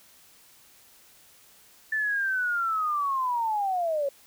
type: linear sweep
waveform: sine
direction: down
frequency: 1768 to 543 Hz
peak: -24 dBFS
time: 1.92-4.09 s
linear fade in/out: 5 ms
effects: white hiss -56 dBFS RMS until 4.26 s